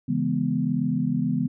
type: chord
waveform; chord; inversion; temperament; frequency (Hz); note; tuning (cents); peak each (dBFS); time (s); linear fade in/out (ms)
sine; C# minor seventh; none; equal with one note detuned; 138.59 / 165.58 / 207.7 / 246.9; C#3 / E3 / G#3 / B3; 0 / +8 / 0 / 0; -29 / -27 / -28 / -25; 0.08-1.48; 10
effects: none